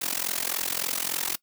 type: noise with amplitude modulation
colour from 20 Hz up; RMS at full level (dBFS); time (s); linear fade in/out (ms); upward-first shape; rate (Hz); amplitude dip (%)
white; -25; 0.01-1.36; 10; sine; 43.5; 95
effects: noise-tail reverb RT60 0.1 s tail -21 dB re dry + high-pass 150 Hz 12 dB/octave